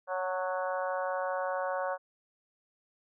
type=harmonic tone with a mistuned harmonic; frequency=185 Hz; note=F#3; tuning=in tune; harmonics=3 / 4 / 5 / 6 / 7 / 8 / 9; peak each=-33 / -37 / -39 / -38 / -46 / -40 / -50 dBFS; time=0.07-1.98 s; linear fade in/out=50 ms; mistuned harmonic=5; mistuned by=-23 cents; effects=none